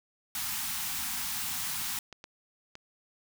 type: band-stop noise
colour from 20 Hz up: white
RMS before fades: -34 dBFS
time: 0.35-1.99 s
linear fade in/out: 2 ms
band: 280 to 740 Hz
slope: 96 dB/octave
type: clicks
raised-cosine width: 0.2 ms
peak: -27 dBFS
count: 6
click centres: 1.649 / 1.7 / 1.817 / 2.127 / 2.241 / 2.754 s
effects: none